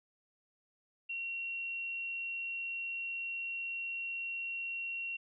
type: tone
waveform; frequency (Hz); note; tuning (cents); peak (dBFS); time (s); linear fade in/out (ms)
sine; 2738; F7; -35; -36; 1.09-5.17; 10
effects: none